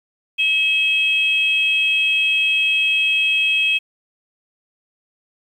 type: tone pair together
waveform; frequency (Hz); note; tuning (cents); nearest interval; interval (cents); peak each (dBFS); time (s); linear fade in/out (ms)
sine; 2568 / 3236; E7 / G#7; -46 / -46; major third; 400; -15 / -20; 0.38-3.79; 20
effects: tanh soft clip ceiling -7 dBFS + 8-bit